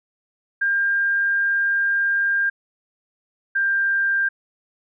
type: tone pair in turn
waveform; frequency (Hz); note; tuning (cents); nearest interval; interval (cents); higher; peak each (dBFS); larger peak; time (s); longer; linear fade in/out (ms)
sine; 1601 / 1589; G6 / G6; +36 / +23; unison; 13; first; -17; neither; 0.61-2.5 / 3.55-4.29; first; 10
effects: none